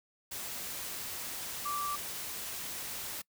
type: tone in noise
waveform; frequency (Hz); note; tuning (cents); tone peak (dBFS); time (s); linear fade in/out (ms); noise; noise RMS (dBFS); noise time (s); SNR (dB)
sine; 1167; D6; -11; -33; 1.65-1.96; 10; white; -40; 0.31-3.22; +4
effects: noise-tail reverb RT60 0.1 s tail -24 dB re dry